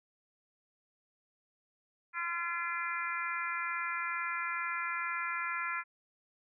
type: harmonic tone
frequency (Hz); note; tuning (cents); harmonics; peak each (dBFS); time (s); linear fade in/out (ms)
342.2; F4; -35; 3 / 4 / 5 / 6 / 7; -41 / -37 / -40 / -40 / -41; 2.13-5.84; 50
effects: none